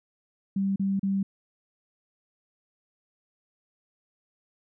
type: tone bursts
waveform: sine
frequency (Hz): 195.4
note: G3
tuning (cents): -5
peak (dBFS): -23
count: 3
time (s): 0.56-1.23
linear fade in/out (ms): 5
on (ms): 200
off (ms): 35
effects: none